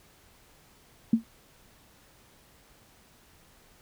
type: tone with exponential decay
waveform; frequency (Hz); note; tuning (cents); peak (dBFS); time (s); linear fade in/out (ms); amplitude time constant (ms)
sine; 227.3; A#3; -43; -14; 1.13-1.24; 5; 22
effects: pink hiss -59 dBFS RMS until 3.81 s